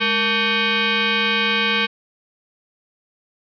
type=tone with frequency modulation; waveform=sine; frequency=466.2 Hz; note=A#4; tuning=in tune; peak=-16 dBFS; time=0-1.87 s; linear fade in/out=20 ms; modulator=674 Hz; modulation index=4.7; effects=none